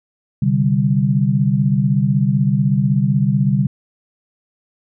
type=chord; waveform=sine; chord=C suspended second; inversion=none; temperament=equal; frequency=130.81 / 146.83 / 196 Hz; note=C3 / D3 / G3; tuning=0 / 0 / 0 cents; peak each=-17 dBFS; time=0.42-3.67 s; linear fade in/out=5 ms; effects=none